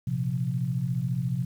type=chord; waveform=sine; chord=Bb suspended second; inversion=none; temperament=equal; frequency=116.54 / 130.81 / 174.61 Hz; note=Bb2 / C3 / F3; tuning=0 / 0 / 0 cents; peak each=-33 / -27 / -31 dBFS; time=0.07-1.45 s; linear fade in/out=5 ms; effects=9-bit